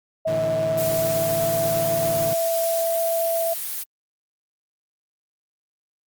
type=tone with pitch glide; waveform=sine; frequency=642 to 665.4 Hz; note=E5 to E5; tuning=-46 to +16 cents; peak=-20 dBFS; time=0.25-3.54 s; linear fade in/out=10 ms; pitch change=+62 cents; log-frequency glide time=0.58-1.46 s
type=chord; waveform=sawtooth; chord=A suspended fourth; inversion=none; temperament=equal with one note detuned; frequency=112.18 / 146.83 / 164.81 Hz; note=A2 / D3 / E3; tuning=+34 / 0 / 0 cents; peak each=-29 dBFS; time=0.27-2.34 s; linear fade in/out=10 ms
type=noise; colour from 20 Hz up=blue; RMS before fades=-29 dBFS; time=0.77-3.84 s; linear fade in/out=20 ms
effects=Opus 32 kbps